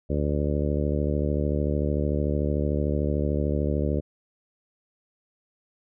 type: harmonic tone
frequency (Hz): 73.42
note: D2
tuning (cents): 0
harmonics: 1 / 2 / 3 / 4 / 5 / 6 / 7 / 8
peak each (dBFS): -26 / -29 / -31 / -32 / -33 / -34 / -34 / -35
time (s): 0.09-4.01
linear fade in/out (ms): 20
effects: none